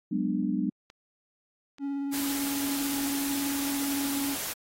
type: chord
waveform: sine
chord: G# half-diminished seventh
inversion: third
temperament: just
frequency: 186.89 / 207.7 / 249.2 / 299 Hz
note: F#3 / G#3 / B3 / D4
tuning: +18 / 0 / +16 / +31 cents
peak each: -31 dBFS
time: 0.11-0.7 s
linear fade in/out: 10 ms
type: clicks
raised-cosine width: 0.2 ms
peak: -31 dBFS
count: 4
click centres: 0.901 / 1.784 / 2.618 / 2.651 s
type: tone with vibrato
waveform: triangle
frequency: 279.5 Hz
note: C#4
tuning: 14 cents sharp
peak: -27 dBFS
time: 1.79-4.37 s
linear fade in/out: 50 ms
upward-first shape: triangle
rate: 18 Hz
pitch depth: 20 cents each way
type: noise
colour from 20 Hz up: white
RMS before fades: -34 dBFS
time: 2.12-4.54 s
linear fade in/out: 20 ms
effects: AAC 48 kbps